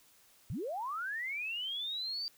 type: linear sweep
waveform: sine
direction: up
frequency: 83.4 to 4696 Hz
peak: -35 dBFS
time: 0.5-2.28 s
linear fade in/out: 0 ms
effects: white hiss -64 dBFS RMS until 2.37 s